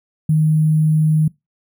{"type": "tone with sample-and-hold", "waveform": "sine", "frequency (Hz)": 155.56, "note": "D#3", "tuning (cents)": 0, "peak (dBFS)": -11, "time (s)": [0.29, 1.28], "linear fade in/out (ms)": 5, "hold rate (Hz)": 11025, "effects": ["noise-tail reverb RT60 0.2 s tail -23 dB re dry"]}